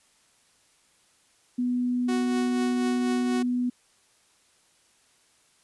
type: tone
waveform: sine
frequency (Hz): 246.9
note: B3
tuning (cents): 0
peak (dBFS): -23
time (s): 1.58-3.7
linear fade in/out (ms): 10
type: tone with tremolo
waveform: sawtooth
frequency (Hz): 370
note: F#4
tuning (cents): 0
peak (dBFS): -24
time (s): 2.08-3.43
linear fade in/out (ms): 10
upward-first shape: triangle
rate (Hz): 4.1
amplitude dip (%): 50
effects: white hiss -63 dBFS RMS until 5.63 s + resampled to 24000 Hz